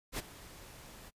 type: noise with ADSR envelope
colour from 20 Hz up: pink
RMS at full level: -35 dBFS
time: 0.12-1.11 s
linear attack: 66 ms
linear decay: 21 ms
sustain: -17 dB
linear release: 33 ms
effects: noise-tail reverb RT60 0.1 s tail -26 dB re dry + resampled to 32000 Hz